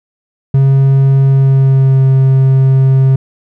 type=tone with pitch glide; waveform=triangle; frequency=135.8 to 133.31 Hz; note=C#3 to C3; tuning=-35 to +33 cents; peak=-3 dBFS; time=0.54-3.16 s; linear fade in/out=5 ms; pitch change=-32 cents; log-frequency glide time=1.26-2.04 s; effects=none